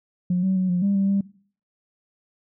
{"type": "tone with pitch steps", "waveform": "sine", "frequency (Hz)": [179.4, 189.4, 185.8, 178.2, 199.5, 195.7, 197.8], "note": ["F3", "F#3", "F#3", "F3", "G3", "G3", "G3"], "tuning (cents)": [47, 41, 7, 35, 31, -3, 16], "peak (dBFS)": -17, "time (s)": [0.3, 1.21], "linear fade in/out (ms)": 5, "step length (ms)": 130, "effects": ["noise-tail reverb RT60 0.5 s tail -21 dB re dry", "tanh soft clip ceiling -14 dBFS"]}